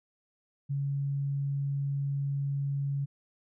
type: tone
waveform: sine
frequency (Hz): 140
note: C#3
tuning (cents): +18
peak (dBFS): -28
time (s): 0.69-3.06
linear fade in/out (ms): 20
effects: none